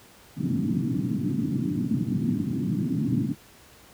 white band-pass noise, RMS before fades -26 dBFS, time 0.36-3.35 s, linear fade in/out 50 ms, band 110 to 290 Hz, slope 48 dB/octave, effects pink hiss -52 dBFS RMS until 3.93 s + high-pass 60 Hz 12 dB/octave

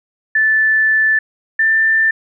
sine tone pair in turn, 1754 / 1780.5 Hz, A6 / A6, -6 / +20 cents, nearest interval unison, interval 26 cents, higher second, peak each -10 dBFS, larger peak neither, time 0.35-1.19 / 1.59-2.11 s, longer first, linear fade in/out 5 ms, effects none

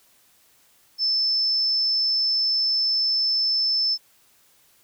sine tone, 5274 Hz, E8, in tune, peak -19 dBFS, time 0.98-3.98 s, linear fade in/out 50 ms, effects white hiss -59 dBFS RMS until 4.83 s

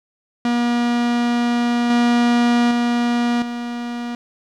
45% pulse tone with level steps, 239.3 Hz, A#3, 46 cents sharp, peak -16 / -13 / -16 / -24 dBFS, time 0.45-4.15 s, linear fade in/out 2 ms, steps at 1.9 / 2.71 / 3.42 s, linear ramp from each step 2 ms, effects low-pass 5000 Hz 12 dB/octave + 9-bit

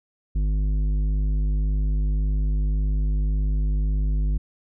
sine tone with tanh clipping, 50.9 Hz, G#1, 34 cents flat, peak -21 dBFS, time 0.35-4.38 s, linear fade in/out 10 ms, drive 10 dB, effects none

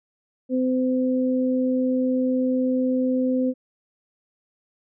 sine tone pair together, 256 / 512 Hz, C4 / C5, -38 / -38 cents, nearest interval octave, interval 1200 cents, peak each -20 / -25 dBFS, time 0.49-3.54 s, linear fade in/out 50 ms, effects none

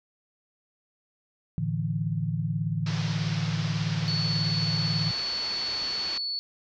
sine chord, A suspended fourth, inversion none, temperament just, 110 / 146.67 / 165 Hz, A2 / D3 / E3, 0 / -2 / +2 cents, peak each -31 / -30 / -29 dBFS, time 1.58-5.11 s, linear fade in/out 0 ms
white low-pass noise, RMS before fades -38 dBFS, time 2.86-6.18 s, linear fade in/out 5 ms, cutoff 5500 Hz, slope 48 dB/octave
sine tone, 4435 Hz, C#8, in tune, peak -28 dBFS, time 4.08-6.39 s, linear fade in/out 0 ms
effects none

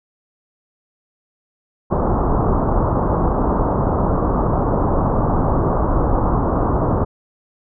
pink low-pass noise, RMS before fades -17 dBFS, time 1.9-7.05 s, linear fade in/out 20 ms, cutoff 1200 Hz, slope 48 dB/octave, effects none

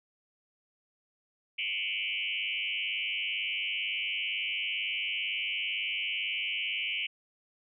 sine tone with frequency modulation, 2637 Hz, E7, in tune, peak -30 dBFS, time 1.58-7.07 s, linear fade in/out 10 ms, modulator 97.9 Hz, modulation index 4.5, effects none

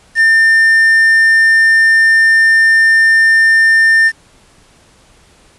triangle tone with quantisation, 1800 Hz, A6, 39 cents sharp, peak -4 dBFS, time 0.15-4.12 s, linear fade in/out 50 ms, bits 5, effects pink hiss -47 dBFS RMS until 5.58 s + resampled to 24000 Hz

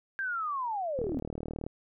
sine linear sweep, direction down, 1608 to 233.1 Hz, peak -30 dBFS, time 0.19-1.19 s, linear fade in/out 0 ms
click train, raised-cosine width 2 ms, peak -23 dBFS, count 27, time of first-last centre 0.99-1.665 s, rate 38.5 Hz
effects none

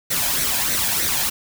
white noise with flanger, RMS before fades -21 dBFS, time 0.1-1.3 s, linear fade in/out 10 ms, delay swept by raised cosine 0.49 to 1.25 ms, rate 3.2 Hz, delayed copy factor +0.55, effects none

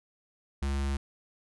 square tone with notch filter, 69.2 Hz, C#2, 2 cents flat, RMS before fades -30 dBFS, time 0.62-0.97 s, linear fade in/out 5 ms, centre 540 Hz, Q 1.8, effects resampled to 24000 Hz

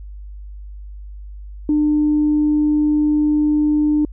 sine tone, 300 Hz, D4, 37 cents sharp, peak -12 dBFS, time 1.69-4.05 s, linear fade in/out 2 ms, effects tanh soft clip ceiling -8 dBFS + added 50 Hz sine -31 dBFS peak until 4.12 s

